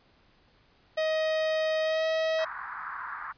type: tone with pitch glide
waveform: 45% pulse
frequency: 630 to 639.9 Hz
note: D#5 to D#5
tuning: +21 to +48 cents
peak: -25 dBFS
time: 0.97-2.45 s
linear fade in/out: 10 ms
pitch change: +27 cents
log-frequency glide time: 1.82-2.06 s
type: band-pass noise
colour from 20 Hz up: pink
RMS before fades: -38 dBFS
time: 2.38-3.33 s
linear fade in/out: 20 ms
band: 970 to 1700 Hz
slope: 48 dB/octave
effects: pink hiss -63 dBFS RMS until 3.37 s + resampled to 11025 Hz